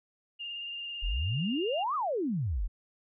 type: tone with vibrato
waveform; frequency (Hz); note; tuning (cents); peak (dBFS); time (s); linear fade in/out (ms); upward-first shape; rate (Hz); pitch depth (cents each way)
sine; 2811; F7; +11; -36; 0.39-1.84; 20; triangle; 18; 27
type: exponential two-way sweep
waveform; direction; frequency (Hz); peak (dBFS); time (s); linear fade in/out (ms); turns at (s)
sine; up then down; 36.71 to 1280 to 36.71; -28; 1.02-2.68; 20; 1.95
effects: none